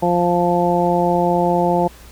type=harmonic tone; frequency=174.9 Hz; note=F3; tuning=3 cents sharp; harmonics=1 / 2 / 3 / 4 / 5; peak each=-20 / -20 / -20 / -20 / -20 dBFS; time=0.02-1.88 s; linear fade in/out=10 ms; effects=added 60 Hz sine -41 dBFS peak until 2.11 s + pink hiss -44 dBFS RMS until 2.11 s